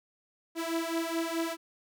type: beating tone pair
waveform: sawtooth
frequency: 328.2 / 332.9 Hz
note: E4 / E4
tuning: -8 / +17 cents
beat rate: 4.7 Hz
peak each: -29 dBFS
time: 0.55-1.57 s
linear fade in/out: 50 ms
effects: none